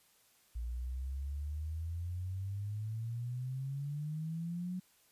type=exponential sweep; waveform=sine; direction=up; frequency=57.4 to 185 Hz; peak=-36 dBFS; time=0.55-4.8 s; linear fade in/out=10 ms; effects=white hiss -68 dBFS RMS until 5.11 s + resampled to 32000 Hz